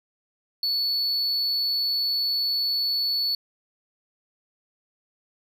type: tone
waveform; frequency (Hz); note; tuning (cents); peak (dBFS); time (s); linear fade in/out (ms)
triangle; 4435; C#8; 0; -21; 0.63-3.35; 2
effects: none